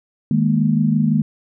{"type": "chord", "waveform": "sine", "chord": "D# suspended fourth", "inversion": "none", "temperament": "just", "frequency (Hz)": [155.56, 207.4, 233.3], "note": ["D#3", "G#3", "A#3"], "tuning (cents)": [0, -2, 2], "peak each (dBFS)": -18, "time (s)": [0.31, 1.22], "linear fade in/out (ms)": 2, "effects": []}